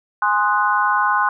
sine chord, Ab dominant seventh, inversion none, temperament equal, 830.6 / 1046.5 / 1244.5 / 1480 Hz, Ab5 / C6 / Eb6 / Gb6, 0 / 0 / 0 / 0 cents, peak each -21 / -18 / -23 / -20 dBFS, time 0.22-1.29 s, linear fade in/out 2 ms, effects none

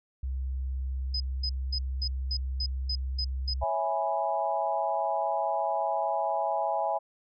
sine tone, 65.41 Hz, C2, in tune, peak -29 dBFS, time 0.23-3.64 s, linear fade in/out 5 ms
sine tone bursts, 5030 Hz, D#8, 18 cents sharp, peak -29 dBFS, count 9, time 1.14-3.538 s, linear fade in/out 5 ms, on 62 ms, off 230 ms
sine chord, C# minor seventh, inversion none, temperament equal, 554.4 / 659.3 / 830.6 / 987.8 Hz, C#5 / E5 / G#5 / B5, 0 / 0 / 0 / 0 cents, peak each -35 / -30 / -29 / -35 dBFS, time 3.61-6.99 s, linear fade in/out 20 ms
effects none

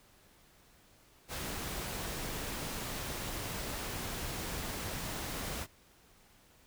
pink noise, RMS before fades -39 dBFS, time 1.28-5.67 s, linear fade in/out 50 ms, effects pink hiss -63 dBFS RMS until 6.66 s

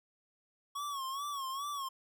square tone with vibrato, 1108.7 Hz, C#6, in tune, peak -37 dBFS, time 0.75-1.89 s, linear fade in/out 10 ms, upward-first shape sine, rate 2.4 Hz, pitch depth 94 cents each way, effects none

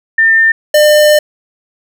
sine / square tone pair in turn, 1802 / 601.3 Hz, A6 / D5, +41 / +41 cents, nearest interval octave + perfect fifth, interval 1900 cents, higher first, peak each -5 dBFS, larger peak neither, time 0.18-0.52 / 0.74-1.19 s, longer second, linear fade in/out 5 ms, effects none

